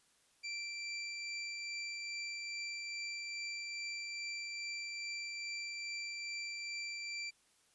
25% pulse tone with tremolo, 2349 Hz, D7, in tune, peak -35 dBFS, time 0.43-7.31 s, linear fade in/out 20 ms, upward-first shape triangle, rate 2.4 Hz, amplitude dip 25%, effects white hiss -71 dBFS RMS until 7.74 s + resampled to 24000 Hz

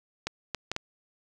clicks, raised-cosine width 0.2 ms, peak -13 dBFS, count 4, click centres 0.27 / 0.547 / 0.716 / 0.764 s, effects none

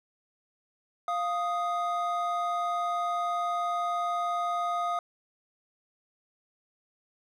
triangle tone pair together, 698.5 / 1244.6 Hz, F5 / D#6, 0 / 0 cents, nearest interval minor seventh, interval 1000 cents, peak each -28 dBFS, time 1.08-4.99 s, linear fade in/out 2 ms, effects none

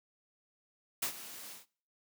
white noise with ADSR envelope, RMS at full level -32 dBFS, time 1.02-1.66 s, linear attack 8 ms, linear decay 90 ms, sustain -15 dB, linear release 150 ms, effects noise-tail reverb RT60 0.5 s tail -24 dB re dry + high-pass 150 Hz 12 dB/octave

